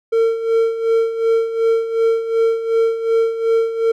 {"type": "tone with tremolo", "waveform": "triangle", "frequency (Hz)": 454.3, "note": "A#4", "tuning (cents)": -45, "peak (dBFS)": -9, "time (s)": [0.12, 3.92], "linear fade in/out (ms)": 10, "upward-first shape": "sine", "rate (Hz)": 2.7, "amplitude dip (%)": 70, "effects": []}